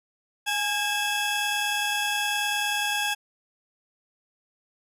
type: tone cluster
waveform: 40% pulse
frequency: 833 / 1627 / 2623 / 3362 Hz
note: G#5 / G#6 / E7 / G#7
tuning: +5 / -36 / -9 / +20 cents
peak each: -29 dBFS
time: 0.46-3.15 s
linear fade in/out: 20 ms
effects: resampled to 32000 Hz